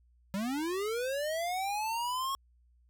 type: linear sweep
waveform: square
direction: up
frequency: 186.6 to 1100 Hz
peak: -32 dBFS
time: 0.34-2.35 s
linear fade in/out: 0 ms
effects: added 60 Hz sine -62 dBFS peak until 2.89 s